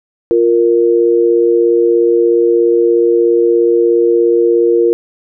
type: tone pair together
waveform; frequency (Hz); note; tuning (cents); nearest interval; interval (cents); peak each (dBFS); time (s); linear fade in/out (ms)
sine; 349.3 / 466.2; F4 / A#4; 0 / 0; perfect fourth; 500; -10; 0.31-4.93; 0
effects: none